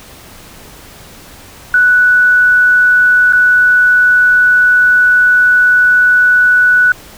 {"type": "tone with dropouts", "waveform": "sine", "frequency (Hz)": 1480, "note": "F#6", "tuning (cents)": 0, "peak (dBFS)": -5, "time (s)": [1.74, 6.92], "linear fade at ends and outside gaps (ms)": 2, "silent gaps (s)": [3.325, 3.332], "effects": ["pink hiss -36 dBFS RMS until 7.17 s"]}